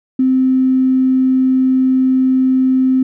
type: tone with tanh clipping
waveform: triangle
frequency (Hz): 260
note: C4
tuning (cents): -11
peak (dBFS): -9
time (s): 0.19-3.03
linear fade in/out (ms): 5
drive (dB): 3
effects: none